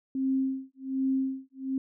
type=tone with tremolo; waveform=sine; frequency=265.7 Hz; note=C4; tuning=27 cents sharp; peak=-23 dBFS; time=0.15-1.78 s; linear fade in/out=2 ms; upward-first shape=sine; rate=1.3 Hz; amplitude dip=100%; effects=none